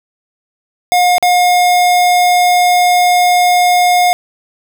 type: tone with dropouts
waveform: square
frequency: 716 Hz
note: F5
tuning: 43 cents sharp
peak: -8 dBFS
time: 0.92-4.13 s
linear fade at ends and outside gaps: 0 ms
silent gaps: 1.182-1.226 s
effects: none

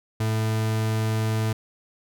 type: tone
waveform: 40% pulse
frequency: 110 Hz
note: A2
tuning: in tune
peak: -21 dBFS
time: 0.2-1.53 s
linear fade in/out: 5 ms
effects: none

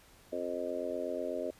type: harmonic tone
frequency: 88.1 Hz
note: F2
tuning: 16 cents sharp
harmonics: 3 / 4 / 5 / 6 / 7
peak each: -42 / -41 / -41 / -40 / -37 dBFS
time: 0.32-1.51 s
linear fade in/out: 10 ms
effects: pink hiss -60 dBFS RMS until 1.59 s + resampled to 32000 Hz

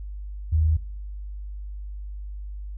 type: tone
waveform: sine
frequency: 78.6 Hz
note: D#2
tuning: 18 cents sharp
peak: -17 dBFS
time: 0.52-0.77 s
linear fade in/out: 10 ms
effects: noise-tail reverb RT60 1.0 s tail -25 dB re dry + added 50 Hz sine -32 dBFS peak until 2.77 s

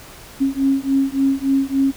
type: beating tone pair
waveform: sine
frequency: 270 / 273.5 Hz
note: C#4 / C#4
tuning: -45 / -23 cents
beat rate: 3.5 Hz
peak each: -18 dBFS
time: 0.4-1.92 s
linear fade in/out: 20 ms
effects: pink hiss -40 dBFS RMS until 1.96 s

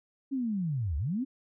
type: linear two-way sweep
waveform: sine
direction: down then up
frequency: 280 to 65.41 to 280 Hz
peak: -28 dBFS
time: 0.31-1.25 s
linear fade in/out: 20 ms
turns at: 0.97 s
effects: none

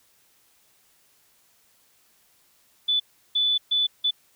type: tone bursts at uneven times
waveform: sine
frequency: 3481 Hz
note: A7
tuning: 19 cents flat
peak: -19 dBFS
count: 4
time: 2.88-3 / 3.35-3.58 / 3.71-3.87 / 4.04-4.11 s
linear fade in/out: 10 ms
effects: white hiss -62 dBFS RMS until 4.35 s

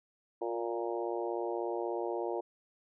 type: harmonic tone with a mistuned harmonic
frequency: 116.54 Hz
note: A#2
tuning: in tune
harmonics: 3 / 4 / 5 / 6 / 7 / 8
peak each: -36 / -38 / -40 / -42 / -43 / -44 dBFS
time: 0.41-2.41 s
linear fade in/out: 10 ms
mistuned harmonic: 3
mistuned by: +21 cents
effects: none

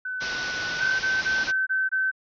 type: tone with pitch glide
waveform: sine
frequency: 1509 to 1488.2 Hz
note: F#6 to F#6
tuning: +34 to +10 cents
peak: -28 dBFS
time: 0.05-0.92 s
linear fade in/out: 5 ms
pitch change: -24 cents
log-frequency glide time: 0.19-0.33 s
type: low-pass noise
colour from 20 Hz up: white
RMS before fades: -34 dBFS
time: 0.2-1.52 s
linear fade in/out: 20 ms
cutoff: 5900 Hz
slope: 96 dB/octave
type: tone bursts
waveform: sine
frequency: 1536 Hz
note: G6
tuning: 36 cents flat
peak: -21 dBFS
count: 6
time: 0.8-2.115 s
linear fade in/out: 20 ms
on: 200 ms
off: 23 ms
effects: none

